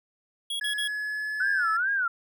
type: tone bursts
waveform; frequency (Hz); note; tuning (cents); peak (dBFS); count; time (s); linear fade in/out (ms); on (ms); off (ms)
square; 3322; G#7; 0; -29; 3; 0.5-0.878; 5; 98; 42
type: tone with pitch glide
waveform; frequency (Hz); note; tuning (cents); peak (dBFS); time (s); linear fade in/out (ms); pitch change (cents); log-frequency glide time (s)
triangle; 1695 to 1719.7; G#6 to A6; +35 to -40; -27; 0.61-1.77; 5; +25; 0.89-1.49
type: tone with vibrato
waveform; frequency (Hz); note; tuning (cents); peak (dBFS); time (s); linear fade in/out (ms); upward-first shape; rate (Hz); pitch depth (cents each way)
sine; 1462; F#6; -21; -23; 1.4-2.08; 5; sine; 2.4; 190
effects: none